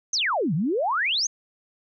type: exponential two-way sweep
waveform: sine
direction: down then up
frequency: 6645 to 140.4 to 6645 Hz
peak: -21 dBFS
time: 0.13-1.27 s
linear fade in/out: 5 ms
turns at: 0.54 s
effects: none